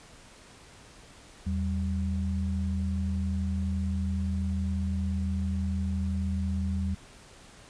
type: tone pair together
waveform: sine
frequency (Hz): 81.1 / 192.89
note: E2 / G3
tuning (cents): -28 / -28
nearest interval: octave + minor third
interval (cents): 1500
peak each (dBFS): -28 / -31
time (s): 1.46-6.95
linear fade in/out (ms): 10
effects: pink hiss -52 dBFS RMS until 7.69 s + resampled to 22050 Hz